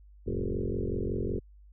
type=tone with frequency modulation; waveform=sine; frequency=169.7 Hz; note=F3; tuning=49 cents flat; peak=-28 dBFS; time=0.26-1.4 s; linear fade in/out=20 ms; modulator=45.4 Hz; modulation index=6.1; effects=added 50 Hz sine -51 dBFS peak until 1.72 s